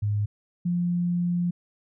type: tone pair in turn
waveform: sine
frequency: 103.83 / 175.13 Hz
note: G#2 / F3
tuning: 0 / +5 cents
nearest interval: major sixth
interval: 905 cents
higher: second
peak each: -22 dBFS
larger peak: neither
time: 0.02-0.26 / 0.65-1.51 s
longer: second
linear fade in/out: 10 ms
effects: none